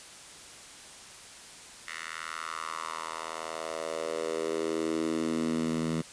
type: tone with high-pass filter sweep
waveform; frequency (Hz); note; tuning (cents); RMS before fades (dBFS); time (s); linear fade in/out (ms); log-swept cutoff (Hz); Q
10% pulse; 80.8; E2; -34; -33; 1.87-6.02; 10; 1800 to 180; 3.1
effects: white hiss -48 dBFS RMS until 6.12 s + resampled to 22050 Hz